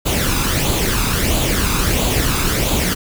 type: noise with flanger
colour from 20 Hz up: pink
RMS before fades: -17 dBFS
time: 0.05-2.95 s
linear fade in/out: 20 ms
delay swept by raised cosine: 0.27 to 0.82 ms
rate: 1.5 Hz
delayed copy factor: +0.55
effects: none